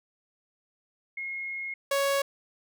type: tone pair in turn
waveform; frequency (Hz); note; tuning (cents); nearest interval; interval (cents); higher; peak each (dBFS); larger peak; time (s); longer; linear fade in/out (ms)
sine / sawtooth; 2156 / 555.8; C#7 / C#5; -49 / +4; octave + major seventh; 2347; first; -32 / -20; second; 1.17-1.74 / 1.91-2.22; first; 5
effects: none